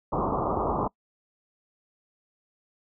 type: low-pass noise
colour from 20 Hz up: white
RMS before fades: -27 dBFS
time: 0.12-0.88 s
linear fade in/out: 10 ms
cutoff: 1200 Hz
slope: 96 dB/octave
effects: noise-tail reverb RT60 0.1 s tail -25 dB re dry